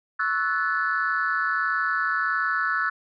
sine chord, F# minor seventh, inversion second, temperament equal with one note detuned, 1108.7 / 1318.5 / 1480 / 1732.8 Hz, C#6 / E6 / F#6 / A6, 0 / 0 / 0 / -27 cents, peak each -31 / -26 / -25 / -27 dBFS, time 0.19-2.9 s, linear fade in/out 10 ms, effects tanh soft clip ceiling -14 dBFS

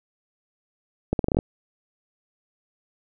accelerating click train, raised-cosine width 2 ms, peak -8 dBFS, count 8, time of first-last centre 1.13-1.389 s, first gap 62 ms, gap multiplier 0.82, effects none

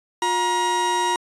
40% pulse tone pair together, 356.6 / 949.4 Hz, F4 / A#5, +36 / +31 cents, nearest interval octave + perfect fourth, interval 1695 cents, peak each -26 / -19 dBFS, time 0.22-1.16 s, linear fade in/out 2 ms, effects resampled to 22050 Hz

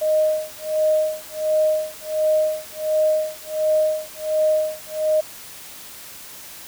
sine tone with tremolo, 620 Hz, D#5, 6 cents flat, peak -14 dBFS, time 0.01-5.21 s, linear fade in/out 10 ms, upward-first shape sine, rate 1.4 Hz, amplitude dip 100%, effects white hiss -39 dBFS RMS until 6.67 s

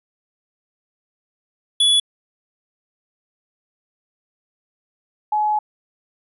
square / sine tone pair in turn, 3412 / 847.6 Hz, G#7 / G#5, +46 / +35 cents, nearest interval 2 octaves, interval 2411 cents, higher first, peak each -13 / -16 dBFS, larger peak first, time 1.8-2 / 5.32-5.59 s, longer second, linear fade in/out 5 ms, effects resampled to 32000 Hz

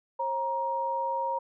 sine tone pair together, 537.1 / 942 Hz, C5 / A#5, +45 / +18 cents, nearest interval minor seventh, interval 973 cents, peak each -33 / -28 dBFS, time 0.19-1.39 s, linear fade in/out 10 ms, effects none

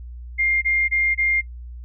sine tone bursts, 2114 Hz, C7, 17 cents sharp, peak -17 dBFS, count 4, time 0.38-1.415 s, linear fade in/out 20 ms, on 240 ms, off 25 ms, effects noise-tail reverb RT60 0.1 s tail -20 dB re dry + added 60 Hz sine -33 dBFS peak until 1.84 s

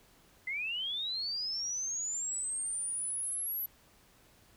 sine linear sweep, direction up, 2017 to 11840 Hz, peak -33 dBFS, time 0.47-3.66 s, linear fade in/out 5 ms, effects pink hiss -63 dBFS RMS until 4.56 s

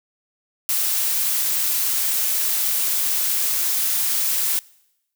blue noise, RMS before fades -21 dBFS, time 0.69-4.59 s, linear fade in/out 0 ms, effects noise-tail reverb RT60 0.9 s tail -24 dB re dry

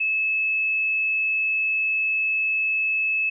sine tone, 2600 Hz, E7, 24 cents flat, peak -20 dBFS, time 0-3.3 s, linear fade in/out 10 ms, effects none

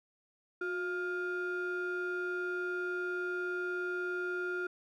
triangle ring-modulated tone, 523.3 Hz, C5, in tune, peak -28 dBFS, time 0.61-4.67 s, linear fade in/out 5 ms, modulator 885 Hz, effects none

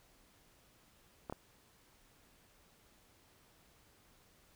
clicks, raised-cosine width 1 ms, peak -27 dBFS, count 2, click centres 1.298 / 1.325 s, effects pink hiss -67 dBFS RMS until 4.55 s

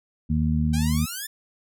harmonic tone, 77.2 Hz, D#2, 13 cents flat, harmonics 1 / 2 / 3, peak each -24 / -24 / -24 dBFS, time 0.29-1.06 s, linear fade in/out 20 ms
5% pulse exponential sweep, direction up, 766 to 1791 Hz, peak -20 dBFS, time 0.73-1.27 s, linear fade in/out 10 ms
effects none

